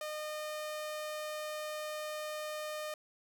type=tone; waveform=sawtooth; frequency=610 Hz; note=D#5; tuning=34 cents flat; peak=-34 dBFS; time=0.01-2.94 s; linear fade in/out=2 ms; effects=none